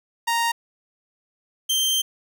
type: tone pair in turn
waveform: sawtooth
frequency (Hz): 931 / 3141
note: A#5 / G7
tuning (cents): -2 / +3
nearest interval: octave + major sixth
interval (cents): 2105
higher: second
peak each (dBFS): -16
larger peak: neither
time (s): 0.27-0.52 / 1.69-2.02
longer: second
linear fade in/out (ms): 10
effects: none